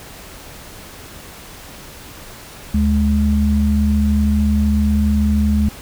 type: tone pair together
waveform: sine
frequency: 74.3 / 210.2 Hz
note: D2 / G#3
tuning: +21 / +21 cents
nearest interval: octave + tritone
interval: 1800 cents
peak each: -15 dBFS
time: 2.74-5.69 s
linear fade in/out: 5 ms
effects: pink hiss -37 dBFS RMS until 5.81 s